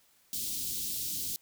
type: band-stop noise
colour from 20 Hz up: white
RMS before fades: -35 dBFS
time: 0.33-1.36 s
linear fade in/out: 0 ms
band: 310 to 3500 Hz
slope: 24 dB/octave
effects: white hiss -66 dBFS RMS until 1.41 s